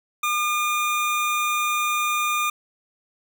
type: tone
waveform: 25% pulse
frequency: 1210 Hz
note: D#6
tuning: 49 cents flat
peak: -17 dBFS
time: 0.23-2.5 s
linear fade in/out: 5 ms
effects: none